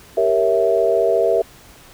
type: chord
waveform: sine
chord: G diminished seventh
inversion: none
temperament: equal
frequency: 392 / 466.2 / 554.4 / 659.3 Hz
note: G4 / Bb4 / Db5 / Fb5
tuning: 0 / 0 / 0 / 0 cents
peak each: -20 / -18 / -23 / -17 dBFS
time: 0.17-1.42 s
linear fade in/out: 5 ms
effects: pink hiss -45 dBFS RMS until 1.93 s